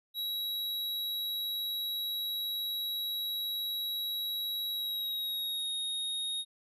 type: tone with pitch glide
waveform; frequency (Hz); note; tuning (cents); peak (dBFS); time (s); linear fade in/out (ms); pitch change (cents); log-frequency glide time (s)
square; 3873 to 3735; B7 to A#7; -35 to +3; -33; 0.14-6.45; 50; -62; 4.72-5.72
effects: none